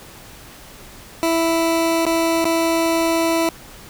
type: tone with dropouts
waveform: 20% pulse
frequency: 330 Hz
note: E4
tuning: 2 cents sharp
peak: -11 dBFS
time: 1.23-3.49 s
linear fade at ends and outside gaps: 0 ms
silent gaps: 2.053-2.066 / 2.443-2.454 s
effects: pink hiss -41 dBFS RMS until 3.89 s